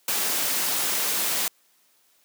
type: noise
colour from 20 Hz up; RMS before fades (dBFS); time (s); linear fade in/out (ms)
white; -25; 0.08-1.48; 2
effects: white hiss -63 dBFS RMS until 2.24 s + high-pass 200 Hz 12 dB/octave